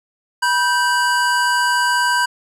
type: tone pair together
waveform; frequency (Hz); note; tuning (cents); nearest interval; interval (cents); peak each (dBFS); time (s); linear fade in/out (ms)
square; 975.6 / 1559; B5 / G6; -21 / -10; minor sixth; 811; -18; 0.42-2.26; 10
effects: low-pass 11000 Hz 12 dB/octave